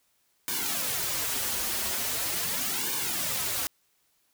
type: noise with flanger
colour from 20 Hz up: white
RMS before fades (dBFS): -30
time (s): 0.48-3.67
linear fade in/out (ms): 0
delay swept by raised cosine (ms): 1.5 to 7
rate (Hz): 0.41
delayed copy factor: -0.95
effects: white hiss -70 dBFS RMS until 4.33 s